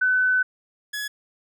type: tone pair in turn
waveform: sine / sawtooth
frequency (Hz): 1508 / 1689.1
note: F#6 / G#6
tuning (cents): +32 / +29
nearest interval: major second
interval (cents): 197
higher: second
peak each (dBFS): -17 / -24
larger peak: first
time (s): 0.01-0.43 / 0.93-1.08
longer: first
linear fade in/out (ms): 10
effects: none